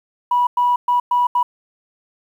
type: tone bursts at uneven times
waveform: sine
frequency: 976 Hz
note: B5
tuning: 21 cents flat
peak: -12 dBFS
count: 5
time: 0.31-0.47 / 0.57-0.76 / 0.88-1 / 1.11-1.27 / 1.35-1.43 s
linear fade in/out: 5 ms
effects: tanh soft clip ceiling -8 dBFS + 8-bit